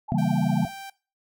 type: tone with vibrato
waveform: sine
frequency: 765 Hz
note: G5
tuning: 42 cents flat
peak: -32 dBFS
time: 0.08-0.69 s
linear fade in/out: 10 ms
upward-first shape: sine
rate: 15 Hz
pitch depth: 250 cents each way
type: chord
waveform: sine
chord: C# diminished seventh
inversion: none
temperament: equal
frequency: 138.59 / 164.81 / 196 / 233.1 Hz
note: C#3 / E3 / G3 / Bb3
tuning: 0 / 0 / 0 / 0 cents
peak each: -26 dBFS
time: 0.12-0.65 s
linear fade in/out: 0 ms
type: tone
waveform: sawtooth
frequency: 784 Hz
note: G5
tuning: in tune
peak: -33 dBFS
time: 0.18-0.9 s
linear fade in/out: 5 ms
effects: noise-tail reverb RT60 0.3 s tail -18 dB re dry